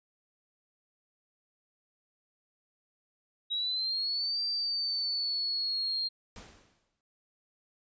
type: exponential two-way sweep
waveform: sine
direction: up then down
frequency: 3829 to 4699 to 4206 Hz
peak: -29 dBFS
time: 3.5-6.09 s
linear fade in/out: 20 ms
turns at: 4.42 s
type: noise with exponential decay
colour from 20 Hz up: pink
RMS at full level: -46 dBFS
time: 6.36-7.01 s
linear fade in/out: 1 ms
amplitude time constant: 140 ms
effects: resampled to 16000 Hz